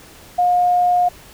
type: tone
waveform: sine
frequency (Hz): 714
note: F5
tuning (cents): +38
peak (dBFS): -12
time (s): 0.38-1.09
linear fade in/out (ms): 10
effects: pink hiss -43 dBFS RMS until 1.33 s